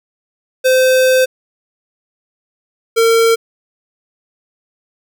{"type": "tone pair in turn", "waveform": "square", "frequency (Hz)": [516, 456.3], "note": ["C5", "A#4"], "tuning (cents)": [-24, -37], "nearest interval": "major second", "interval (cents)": 213, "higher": "first", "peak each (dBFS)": -9, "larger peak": "neither", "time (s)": [[0.64, 1.26], [2.96, 3.36]], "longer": "first", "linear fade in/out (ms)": 20, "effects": []}